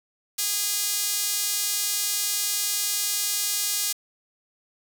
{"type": "tone with high-pass filter", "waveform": "sawtooth", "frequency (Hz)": 410, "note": "G#4", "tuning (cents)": -22, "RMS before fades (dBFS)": -26, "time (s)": [0.38, 3.93], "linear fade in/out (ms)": 10, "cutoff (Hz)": 5700, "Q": 0.79, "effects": ["8-bit"]}